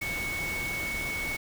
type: tone in noise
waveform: sine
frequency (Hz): 2217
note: C#7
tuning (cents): 0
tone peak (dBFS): -31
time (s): 0.01-1.37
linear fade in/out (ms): 10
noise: pink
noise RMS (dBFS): -37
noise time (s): 0.01-1.37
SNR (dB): +3
effects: none